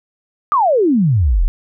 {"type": "exponential sweep", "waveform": "sine", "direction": "down", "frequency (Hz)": [1244.5, 32.7], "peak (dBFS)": -10, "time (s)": [0.52, 1.48], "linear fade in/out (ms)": 0, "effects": []}